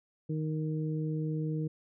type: harmonic tone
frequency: 155.56 Hz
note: D#3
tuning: in tune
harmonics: 1 / 2 / 3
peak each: -31 / -37 / -41 dBFS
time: 0.29-1.68 s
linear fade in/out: 10 ms
effects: none